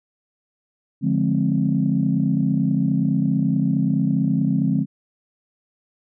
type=chord; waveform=sine; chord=D half-diminished seventh; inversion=none; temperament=just; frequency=146.83 / 176.2 / 211.4 / 264.3 Hz; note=D3 / F3 / Ab3 / C4; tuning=0 / +16 / +31 / +18 cents; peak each=-22 dBFS; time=1.01-4.86 s; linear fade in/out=50 ms; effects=tanh soft clip ceiling -7 dBFS